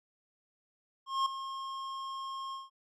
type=tone with ADSR envelope; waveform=square; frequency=1074 Hz; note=C6; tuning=45 cents sharp; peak=-26 dBFS; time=1.06-2.7 s; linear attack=200 ms; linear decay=4 ms; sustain=-12 dB; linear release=170 ms; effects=low-pass 5000 Hz 12 dB/octave + Opus 48 kbps